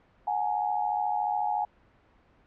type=tone cluster; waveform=sine; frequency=729 / 832 / 906 Hz; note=F#5 / G#5 / A#5; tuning=-26 / +3 / -50 cents; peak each=-31 / -27 / -36 dBFS; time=0.27-1.65 s; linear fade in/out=5 ms; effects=pink hiss -62 dBFS RMS until 2.46 s + low-pass 2000 Hz 12 dB/octave